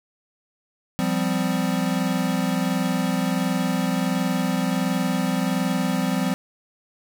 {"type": "chord", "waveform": "square", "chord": "F suspended second", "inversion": "none", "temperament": "equal with one note detuned", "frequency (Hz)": [174.61, 196, 255.9], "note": ["F3", "G3", "C4"], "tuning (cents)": [0, 0, -38], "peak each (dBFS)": -26, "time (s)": [0.99, 6.34], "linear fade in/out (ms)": 0, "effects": []}